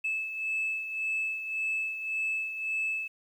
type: beating tone pair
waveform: sine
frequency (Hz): 2613 / 2614.8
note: E7 / E7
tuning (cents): -16 / -15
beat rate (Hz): 1.8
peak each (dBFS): -29 / -36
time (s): 0.04-3.08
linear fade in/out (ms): 10
effects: tanh soft clip ceiling -24 dBFS + 10-bit